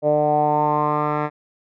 10% pulse tone with low-pass filter sweep, 149.6 Hz, D3, 32 cents sharp, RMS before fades -19 dBFS, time 0.02-1.3 s, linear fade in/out 50 ms, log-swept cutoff 580 to 1500 Hz, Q 5.5, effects none

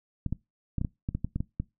clicks, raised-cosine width 5 ms, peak -17 dBFS, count 11, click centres 0.263 / 0.326 / 0.783 / 0.814 / 0.848 / 1.089 / 1.15 / 1.246 / 1.36 / 1.405 / 1.6 s, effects noise-tail reverb RT60 0.2 s tail -21 dB re dry

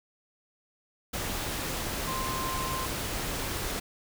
sine tone in noise, 1046.5 Hz, C6, in tune, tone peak -33 dBFS, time 2.07-2.86 s, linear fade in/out 10 ms, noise pink, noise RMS -33 dBFS, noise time 1.13-3.8 s, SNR -3 dB, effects none

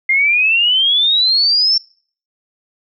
sine exponential sweep, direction up, 2093 to 5450 Hz, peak -10 dBFS, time 0.09-1.78 s, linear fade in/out 5 ms, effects noise-tail reverb RT60 0.5 s tail -26 dB re dry

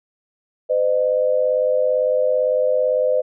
sine tone pair together, 511.2 / 609 Hz, C5 / D#5, -40 / -37 cents, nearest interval minor third, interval 303 cents, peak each -17 / -19 dBFS, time 0.69-3.22 s, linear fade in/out 20 ms, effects none

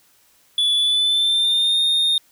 triangle tone with pitch glide, 3443 to 3669 Hz, A7 to A#7, -38 to -28 cents, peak -14 dBFS, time 0.58-2.18 s, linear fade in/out 2 ms, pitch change +110 cents, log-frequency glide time 0.76-1.79 s, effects white hiss -57 dBFS RMS until 2.31 s

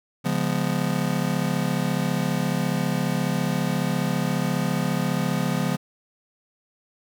square chord, C# dominant seventh, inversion none, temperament just, 138.59 / 173.24 / 207.9 / 249.5 Hz, C#3 / E#3 / G#3 / B3, 0 / -14 / +2 / +18 cents, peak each -29 / -26 / -30 / -30 dBFS, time 0.24-5.77 s, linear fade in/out 20 ms, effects none

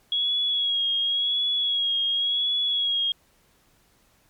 sine tone with vibrato, 3322 Hz, G#7, in tune, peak -21 dBFS, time 0.12-3.12 s, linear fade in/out 2 ms, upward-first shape sine, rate 0.92 Hz, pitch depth 37 cents each way, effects pink hiss -62 dBFS RMS until 4.29 s + MP3 96 kbps

